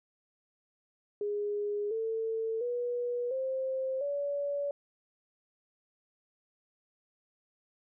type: tone with pitch steps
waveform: sine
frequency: 412.8 / 447.6 / 485.3 / 526.1 / 570.5 Hz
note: G#4 / A4 / B4 / C5 / C#5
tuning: -10 / +30 / -30 / +9 / +50 cents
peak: -30 dBFS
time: 1.21-4.71 s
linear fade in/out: 2 ms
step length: 700 ms
effects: none